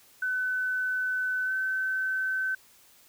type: tone with pitch glide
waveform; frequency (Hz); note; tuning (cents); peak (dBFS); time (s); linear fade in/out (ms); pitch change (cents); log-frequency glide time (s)
sine; 1509 to 1530.9; F#6 to G6; +34 to -41; -26; 0.22-2.55; 5; +25; 1.45-1.52
effects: white hiss -58 dBFS RMS until 3.08 s